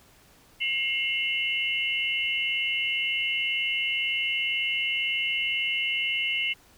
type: tone cluster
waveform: sine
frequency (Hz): 2140 / 2721 / 2941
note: C7 / F7 / F#7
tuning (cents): +38 / -46 / -11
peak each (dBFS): -29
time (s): 0.6-6.54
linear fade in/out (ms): 20
effects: pink hiss -57 dBFS RMS until 6.77 s